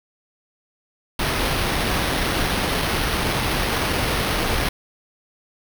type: noise with sample-and-hold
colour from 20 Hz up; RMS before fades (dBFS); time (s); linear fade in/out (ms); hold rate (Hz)
pink; -22; 1.19-4.69; 5; 7350
effects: none